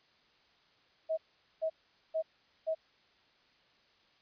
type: tone bursts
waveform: sine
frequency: 640 Hz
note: D#5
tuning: 49 cents sharp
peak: -29 dBFS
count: 4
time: 1.09-2.75 s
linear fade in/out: 20 ms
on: 85 ms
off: 440 ms
effects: white hiss -67 dBFS RMS until 4.21 s + resampled to 11025 Hz